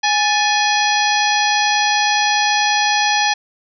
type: harmonic tone with a mistuned harmonic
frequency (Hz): 830.6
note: G#5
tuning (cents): 0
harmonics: 1 / 2 / 3 / 4 / 5 / 6 / 7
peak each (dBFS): -17 / -20 / -22 / -23 / -24 / -25 / -25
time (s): 0.03-3.34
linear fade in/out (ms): 10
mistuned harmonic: 2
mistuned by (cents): +96
effects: none